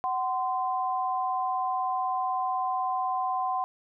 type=tone pair together; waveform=sine; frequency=750 / 1034 Hz; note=F#5 / C6; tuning=+23 / -21 cents; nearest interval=tritone; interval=556 cents; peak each=-28 / -29 dBFS; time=0.04-3.64 s; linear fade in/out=0 ms; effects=none